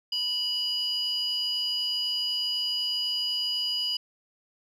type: tone pair together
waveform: sine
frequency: 2946 / 4904 Hz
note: F#7 / D#8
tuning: -8 / -26 cents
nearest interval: major sixth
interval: 882 cents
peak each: -28 / -27 dBFS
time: 0.12-3.97 s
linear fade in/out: 5 ms
effects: tanh soft clip ceiling -21 dBFS